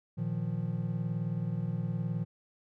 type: chord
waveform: triangle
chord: Bb suspended fourth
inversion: none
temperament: equal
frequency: 116.54 / 155.56 / 174.61 Hz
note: Bb2 / Eb3 / F3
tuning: 0 / 0 / 0 cents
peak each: -33 dBFS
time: 0.17-2.25 s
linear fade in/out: 20 ms
effects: none